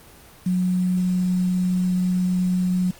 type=tone with quantisation; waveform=sine; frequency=182.1 Hz; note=F#3; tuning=27 cents flat; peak=-18 dBFS; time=0.46-2.91 s; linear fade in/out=5 ms; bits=7; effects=pink hiss -47 dBFS RMS until 2.99 s + Opus 24 kbps